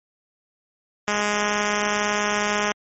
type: tone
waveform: 5% pulse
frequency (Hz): 207.7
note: G#3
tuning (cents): 0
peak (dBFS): -9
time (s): 1.08-2.72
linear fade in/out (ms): 0
effects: MP3 32 kbps